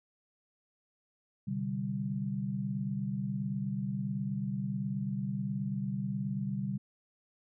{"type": "chord", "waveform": "sine", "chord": "C suspended second", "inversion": "none", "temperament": "equal with one note detuned", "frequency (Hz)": [128.27, 146.83, 196], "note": ["C3", "D3", "G3"], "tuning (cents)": [-34, 0, 0], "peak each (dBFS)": [-37, -38, -34], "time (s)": [1.47, 6.78], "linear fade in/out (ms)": 10, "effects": []}